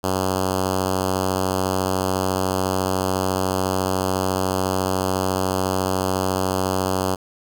5% pulse tone with notch filter, 94 Hz, F#2, 28 cents sharp, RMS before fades -22 dBFS, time 0.03-7.16 s, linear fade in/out 20 ms, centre 2300 Hz, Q 1.1, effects none

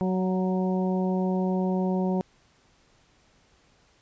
harmonic tone with a mistuned harmonic, 186 Hz, F#3, 9 cents sharp, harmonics 1 / 2 / 3 / 4 / 5, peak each -24 / -30 / -34 / -36 / -38 dBFS, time 0.01-2.21 s, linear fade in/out 0 ms, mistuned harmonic 4, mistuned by -16 cents, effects pink hiss -62 dBFS RMS until 4.01 s + resampled to 16000 Hz

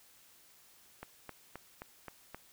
click train, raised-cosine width 0.5 ms, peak -28 dBFS, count 6, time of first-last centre 1.03-2.346 s, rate 3.8 Hz, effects white hiss -62 dBFS RMS until 2.52 s

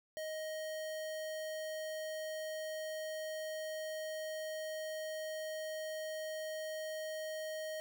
square tone, 626 Hz, D#5, 10 cents sharp, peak -40 dBFS, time 0.17-7.8 s, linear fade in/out 0 ms, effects 13-bit

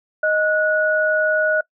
sine tone pair together, 622.3 / 1463.9 Hz, D#5 / F#6, 0 / -19 cents, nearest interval octave + minor third, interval 1481 cents, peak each -18 dBFS, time 0.23-1.61 s, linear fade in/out 5 ms, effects noise-tail reverb RT60 0.1 s tail -23 dB re dry

